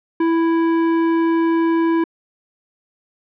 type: tone with tanh clipping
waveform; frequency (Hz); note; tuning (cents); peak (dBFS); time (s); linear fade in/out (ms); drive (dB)
sine; 330.4; E4; +4; -16; 0.2-2.04; 5; 17
effects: low-pass 2000 Hz 12 dB/octave